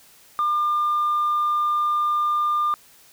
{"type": "tone", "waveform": "sine", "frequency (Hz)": 1200, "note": "D6", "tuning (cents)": 37, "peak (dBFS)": -17, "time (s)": [0.39, 2.74], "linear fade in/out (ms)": 0, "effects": ["tanh soft clip ceiling -16 dBFS", "white hiss -52 dBFS RMS until 3.12 s"]}